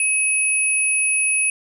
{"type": "tone pair together", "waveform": "sine", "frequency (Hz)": [2557, 10228], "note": ["D#7", "D#9"], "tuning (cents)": [47, 47], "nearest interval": "2 octaves", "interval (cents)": 2400, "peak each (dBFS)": [-19, -19], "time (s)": [0, 1.5], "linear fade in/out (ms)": 2, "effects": []}